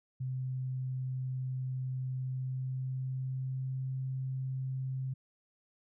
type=tone with pitch glide; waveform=sine; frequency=129.4 to 131.43 Hz; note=C3 to C3; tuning=-19 to +8 cents; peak=-33 dBFS; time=0.2-5.14 s; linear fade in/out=10 ms; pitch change=+27 cents; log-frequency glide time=2.15-3.93 s; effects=none